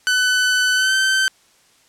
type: tone with pitch glide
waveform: sawtooth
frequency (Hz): 1502 to 1544.2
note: F#6 to G6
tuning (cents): +26 to -26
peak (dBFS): -11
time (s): 0.07-1.28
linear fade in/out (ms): 0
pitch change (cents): +48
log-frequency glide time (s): 0.74-0.94
effects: white hiss -55 dBFS RMS until 1.88 s + low-pass 9000 Hz 12 dB/octave